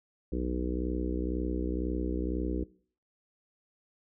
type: harmonic tone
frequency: 62 Hz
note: B1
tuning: 7 cents sharp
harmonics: 1 / 3 / 4 / 5 / 6 / 7 / 8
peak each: -33 / -37 / -40 / -35 / -38 / -41 / -43 dBFS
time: 0.32-2.64 s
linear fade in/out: 5 ms
effects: noise-tail reverb RT60 0.5 s tail -22 dB re dry